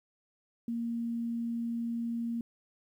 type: tone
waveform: sine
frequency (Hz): 233.1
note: A#3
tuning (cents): 0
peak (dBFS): -31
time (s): 0.68-2.41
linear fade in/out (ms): 2
effects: 11-bit